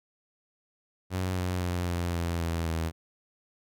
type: tone with pitch steps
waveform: sawtooth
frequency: 92.5 / 90.6 / 88.73 / 86.91 / 85.12 / 83.37 / 81.65 Hz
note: F#2 / F#2 / F2 / F2 / F2 / E2 / E2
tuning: 0 / -36 / +28 / -8 / -44 / +20 / -16 cents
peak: -24 dBFS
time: 1.1-2.92 s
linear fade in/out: 50 ms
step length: 260 ms
effects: none